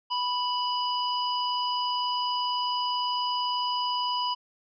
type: harmonic tone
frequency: 987.8 Hz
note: B5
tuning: in tune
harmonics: 1 / 3 / 5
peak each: -27 / -32 / -34 dBFS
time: 0.1-4.35 s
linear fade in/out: 20 ms
effects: none